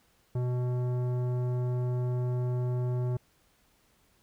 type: tone with tanh clipping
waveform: sine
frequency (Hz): 124.2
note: B2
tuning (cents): +10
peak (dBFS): -29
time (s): 0.35-3.17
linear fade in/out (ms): 5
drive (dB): 14
effects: pink hiss -67 dBFS RMS until 4.22 s